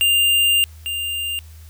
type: tone pair in turn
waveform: square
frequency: 2798 / 2798 Hz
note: F7 / F7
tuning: +3 / +3 cents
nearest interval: unison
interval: 0 cents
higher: neither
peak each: -14 / -23 dBFS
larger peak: first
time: 0.01-0.64 / 0.86-1.39 s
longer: first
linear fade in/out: 0 ms
effects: added 79 Hz sine -38 dBFS peak until 1.69 s + white hiss -51 dBFS RMS until 1.69 s